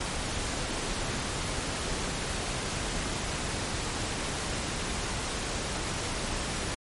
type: noise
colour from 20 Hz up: pink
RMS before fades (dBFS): -32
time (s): 0-6.75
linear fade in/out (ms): 10
effects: low-pass 11000 Hz 12 dB/octave + MP3 48 kbps